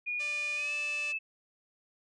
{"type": "tone with pitch glide", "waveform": "sine", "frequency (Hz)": [2444, 2619], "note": ["D#7", "E7"], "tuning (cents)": [-32, -12], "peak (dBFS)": -31, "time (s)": [0.06, 1.19], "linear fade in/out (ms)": 20, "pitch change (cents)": 120, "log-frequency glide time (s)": [0.55, 0.73]}
{"type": "tone", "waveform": "5% pulse", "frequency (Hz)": 590, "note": "D5", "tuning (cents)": 8, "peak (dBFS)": -31, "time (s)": [0.19, 1.13], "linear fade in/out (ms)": 20}
{"effects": ["resampled to 22050 Hz"]}